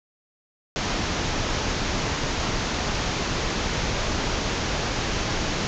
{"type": "low-pass noise", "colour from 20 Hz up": "pink", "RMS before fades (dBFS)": -26, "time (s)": [0.76, 5.67], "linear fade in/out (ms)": 0, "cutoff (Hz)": 6900, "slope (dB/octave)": 96, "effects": []}